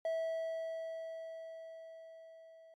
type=tone with level ramp; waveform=triangle; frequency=652 Hz; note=E5; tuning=19 cents flat; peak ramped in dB=-30 to -54 dBFS; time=0.05-2.74 s; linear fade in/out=2 ms; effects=MP3 64 kbps